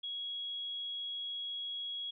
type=tone; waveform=sine; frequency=3322 Hz; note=G#7; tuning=in tune; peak=-37 dBFS; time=0.03-2.11 s; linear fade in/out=10 ms; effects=none